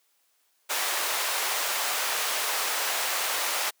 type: high-pass noise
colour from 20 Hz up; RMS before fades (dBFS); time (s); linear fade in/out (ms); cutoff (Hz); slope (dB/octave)
pink; -28; 0.69-3.71; 20; 700; 12
effects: white hiss -69 dBFS RMS until 3.8 s + high-pass 400 Hz 12 dB/octave